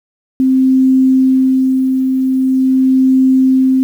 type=tone with tremolo; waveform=sine; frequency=261.6 Hz; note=C4; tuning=in tune; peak=-6 dBFS; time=0.4-3.83 s; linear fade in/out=0 ms; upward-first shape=sine; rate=0.44 Hz; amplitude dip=40%; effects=7-bit